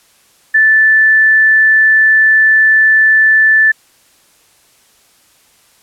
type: tone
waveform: sine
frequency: 1756 Hz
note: A6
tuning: 4 cents flat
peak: -5 dBFS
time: 0.54-3.72 s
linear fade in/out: 10 ms
effects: white hiss -50 dBFS RMS until 5.82 s + low-pass 12000 Hz 12 dB/octave